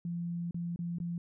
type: tone with dropouts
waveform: sine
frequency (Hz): 171.7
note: F3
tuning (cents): -29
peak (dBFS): -33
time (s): 0.05-1.18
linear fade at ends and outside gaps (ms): 2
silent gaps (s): 0.51-0.544 / 0.761-0.79 / 0.985-1.001
effects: none